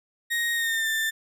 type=tone with pitch glide; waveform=35% pulse; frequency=1871 to 1781.4 Hz; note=A#6 to A6; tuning=+6 to +21 cents; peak=-22 dBFS; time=0.3-1.11 s; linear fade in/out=20 ms; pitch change=-85 cents; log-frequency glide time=0.53-0.89 s; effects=none